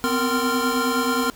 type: tone cluster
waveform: square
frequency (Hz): 250.6 / 260.1 / 463.8 / 1043 / 1385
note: B3 / C4 / A#4 / C6 / F6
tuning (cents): +25 / -10 / -9 / -6 / -15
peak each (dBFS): -27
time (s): 0.04-1.3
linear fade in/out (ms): 0
effects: pink hiss -47 dBFS RMS until 1.35 s